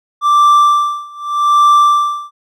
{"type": "tone with tremolo", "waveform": "triangle", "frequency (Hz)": 1174.7, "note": "D6", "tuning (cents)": 0, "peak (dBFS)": -3, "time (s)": [0.21, 2.31], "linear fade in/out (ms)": 50, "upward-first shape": "sine", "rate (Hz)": 0.83, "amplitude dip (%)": 95, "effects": []}